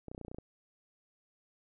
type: clicks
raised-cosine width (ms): 2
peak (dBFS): -30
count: 10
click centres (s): 0.083 / 0.115 / 0.148 / 0.179 / 0.213 / 0.249 / 0.282 / 0.315 / 0.346 / 0.385
effects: none